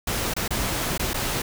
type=noise with dropouts; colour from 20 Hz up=pink; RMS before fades=-26 dBFS; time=0.07-1.42 s; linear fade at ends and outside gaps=5 ms; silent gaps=0.338-0.364 / 0.479-0.506 / 0.978-0.994 / 1.134-1.142 s; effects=none